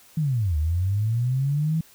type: linear two-way sweep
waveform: sine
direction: down then up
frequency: 164 to 73.42 to 164 Hz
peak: -20 dBFS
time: 0.17-1.81 s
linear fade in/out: 5 ms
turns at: 0.57 s
effects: white hiss -53 dBFS RMS until 1.94 s